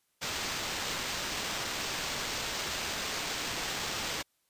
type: noise with sample-and-hold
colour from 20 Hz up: white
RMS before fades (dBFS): -35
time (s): 0.21-4.23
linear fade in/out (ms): 20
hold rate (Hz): 11025
effects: white hiss -75 dBFS RMS until 4.49 s + resampled to 32000 Hz